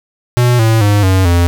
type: tone with pitch steps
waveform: square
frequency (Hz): 122.3 / 112.15 / 102.84 / 94.31 / 86.48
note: B2 / A2 / G#2 / F#2 / F2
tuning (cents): -16 / +34 / -17 / +34 / -16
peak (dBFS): -8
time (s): 0.37-1.47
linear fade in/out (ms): 0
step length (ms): 220
effects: none